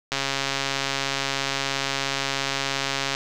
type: click train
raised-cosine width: 0.2 ms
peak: -7 dBFS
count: 416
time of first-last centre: 0.12-3.149 s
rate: 137 Hz
effects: none